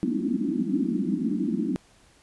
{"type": "band-pass noise", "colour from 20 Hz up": "pink", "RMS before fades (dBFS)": -26, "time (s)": [0.03, 1.76], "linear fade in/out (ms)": 0, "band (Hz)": [180, 340], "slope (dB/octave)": 96, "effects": ["pink hiss -58 dBFS RMS until 2.22 s", "resampled to 24000 Hz"]}